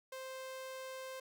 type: tone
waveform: sawtooth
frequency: 523.3 Hz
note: C5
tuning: in tune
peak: -40 dBFS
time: 0.12-1.2 s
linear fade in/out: 5 ms
effects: none